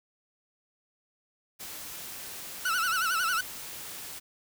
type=noise; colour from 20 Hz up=white; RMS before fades=-41 dBFS; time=1.59-4.2 s; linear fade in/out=20 ms
type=tone with vibrato; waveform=40% pulse; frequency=1396.9 Hz; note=F6; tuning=in tune; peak=-25 dBFS; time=2.65-3.41 s; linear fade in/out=5 ms; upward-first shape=sine; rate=11 Hz; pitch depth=130 cents each way
effects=none